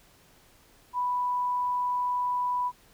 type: tone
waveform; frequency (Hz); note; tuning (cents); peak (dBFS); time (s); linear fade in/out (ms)
sine; 987.8; B5; 0; -25; 0.93-2.72; 50
effects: pink hiss -59 dBFS RMS until 2.93 s